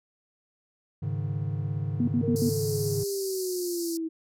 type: chord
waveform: triangle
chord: Ab suspended fourth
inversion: none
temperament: just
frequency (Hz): 103.83 / 138.43 / 155.74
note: Ab2 / Db3 / Eb3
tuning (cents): 0 / -2 / +2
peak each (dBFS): -29 / -30 / -31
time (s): 1.02-3.04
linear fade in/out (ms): 10
type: tone bursts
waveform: sine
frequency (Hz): 240.1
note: B3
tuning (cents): -49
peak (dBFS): -22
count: 4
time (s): 2-2.493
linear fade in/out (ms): 2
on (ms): 76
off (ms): 63
type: linear sweep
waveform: sine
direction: down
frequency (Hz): 466.2 to 320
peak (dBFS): -28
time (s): 2.22-4.09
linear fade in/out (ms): 20
type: band-pass noise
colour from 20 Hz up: pink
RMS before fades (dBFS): -38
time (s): 2.36-3.97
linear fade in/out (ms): 0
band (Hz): 4400 to 15000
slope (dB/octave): 96
effects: none